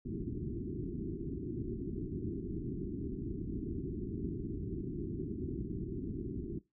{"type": "low-pass noise", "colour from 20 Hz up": "white", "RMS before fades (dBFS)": -39, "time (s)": [0.05, 6.59], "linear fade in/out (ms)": 10, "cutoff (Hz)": 390, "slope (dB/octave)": 96, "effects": ["noise-tail reverb RT60 0.2 s tail -18 dB re dry"]}